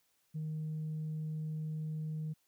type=tone; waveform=sine; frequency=155.56 Hz; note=D#3; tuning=in tune; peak=-34 dBFS; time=0.34-2.34 s; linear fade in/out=20 ms; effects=tanh soft clip ceiling -33 dBFS + white hiss -75 dBFS RMS until 2.47 s